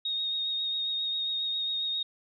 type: tone with vibrato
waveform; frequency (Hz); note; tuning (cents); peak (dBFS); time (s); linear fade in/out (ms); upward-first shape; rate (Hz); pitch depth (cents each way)
sine; 3729; A#7; 0; -28; 0.05-2.03; 5; triangle; 7.4; 22
effects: none